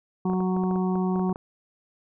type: harmonic tone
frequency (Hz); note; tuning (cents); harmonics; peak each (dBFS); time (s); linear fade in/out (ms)
185; F#3; 0; 1 / 2 / 4 / 5 / 6; -23 / -29 / -35 / -37 / -39; 0.25-1.33; 5
type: clicks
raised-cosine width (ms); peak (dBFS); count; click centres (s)
1; -23; 12; 0.299 / 0.334 / 0.405 / 0.566 / 0.637 / 0.711 / 0.759 / 0.956 / 1.159 / 1.195 / 1.295 / 1.359
effects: none